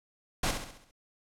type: noise with echo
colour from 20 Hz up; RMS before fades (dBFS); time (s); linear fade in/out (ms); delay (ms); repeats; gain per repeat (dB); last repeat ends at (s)
pink; -28; 0.43-0.51; 5; 67; 6; -6; 0.912
effects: low-pass 10000 Hz 12 dB/octave